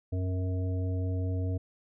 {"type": "harmonic tone with a mistuned harmonic", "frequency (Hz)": 92.5, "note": "F#2", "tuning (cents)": 0, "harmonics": [1, 3, 5, 7], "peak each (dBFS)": [-28, -38, -42, -45], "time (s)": [0.12, 1.58], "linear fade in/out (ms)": 10, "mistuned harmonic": 3, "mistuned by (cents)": -30, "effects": []}